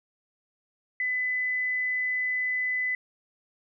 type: tone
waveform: sine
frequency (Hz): 2006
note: B6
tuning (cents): +26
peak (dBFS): -25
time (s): 1-2.95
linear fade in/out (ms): 2
effects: none